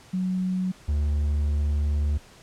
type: tone pair in turn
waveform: sine / triangle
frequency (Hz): 185 / 73.42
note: F#3 / D2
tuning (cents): 0 / 0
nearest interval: octave + major third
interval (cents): 1600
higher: first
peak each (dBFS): -23 / -19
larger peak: second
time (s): 0.13-0.72 / 0.88-2.18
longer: second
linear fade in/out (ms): 10
effects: pink hiss -51 dBFS RMS until 2.42 s + low-pass 9000 Hz 12 dB/octave